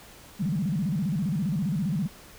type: tone with vibrato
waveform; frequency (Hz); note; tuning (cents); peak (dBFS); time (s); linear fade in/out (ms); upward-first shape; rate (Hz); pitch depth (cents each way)
sine; 174.5; F3; -1; -24; 0.39-2.08; 20; square; 15; 250
effects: pink hiss -49 dBFS RMS until 2.38 s